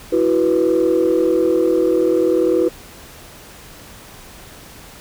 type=chord; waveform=sine; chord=E suspended second; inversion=none; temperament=equal with one note detuned; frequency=329.6 / 370 / 491.6 Hz; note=E4 / F#4 / B4; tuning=0 / 0 / -8 cents; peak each=-16 dBFS; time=0.12-2.69 s; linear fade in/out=10 ms; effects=tanh soft clip ceiling -7 dBFS + pink hiss -40 dBFS RMS until 5 s